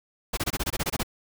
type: noise bursts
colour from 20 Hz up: pink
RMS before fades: -27 dBFS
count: 11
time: 0.33-1.033 s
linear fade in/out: 10 ms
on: 43 ms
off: 23 ms
effects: none